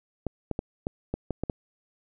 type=clicks; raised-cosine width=2 ms; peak=-15 dBFS; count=8; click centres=0.267 / 0.513 / 0.591 / 0.869 / 1.14 / 1.307 / 1.436 / 1.498 s; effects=none